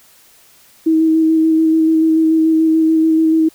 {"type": "tone with vibrato", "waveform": "sine", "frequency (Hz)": 320, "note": "D#4", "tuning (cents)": 49, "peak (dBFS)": -9, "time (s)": [0.86, 3.49], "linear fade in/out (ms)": 10, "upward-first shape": "square", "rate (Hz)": 6.9, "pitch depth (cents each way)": 12, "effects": ["white hiss -48 dBFS RMS until 3.54 s"]}